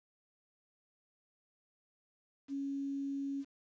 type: tone with quantisation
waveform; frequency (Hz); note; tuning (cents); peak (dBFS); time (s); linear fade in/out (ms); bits
sine; 277.2; C#4; 0; -35; 2.48-3.45; 50; 10
effects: resampled to 16000 Hz